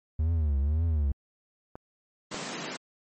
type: tone with vibrato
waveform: triangle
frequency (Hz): 75.7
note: D#2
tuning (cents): -47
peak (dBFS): -21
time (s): 0.19-1.12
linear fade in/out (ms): 5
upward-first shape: triangle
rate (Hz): 1.9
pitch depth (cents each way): 200
type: clicks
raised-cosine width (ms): 1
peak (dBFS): -26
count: 2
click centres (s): 1.755 / 2.344
type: high-pass noise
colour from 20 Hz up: pink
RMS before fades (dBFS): -36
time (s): 2.31-2.77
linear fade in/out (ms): 10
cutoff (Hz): 150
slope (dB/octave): 48
effects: MP3 32 kbps